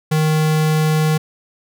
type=tone; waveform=square; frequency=155.56 Hz; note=D#3; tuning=in tune; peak=-14 dBFS; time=0.11-1.18 s; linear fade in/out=10 ms; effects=none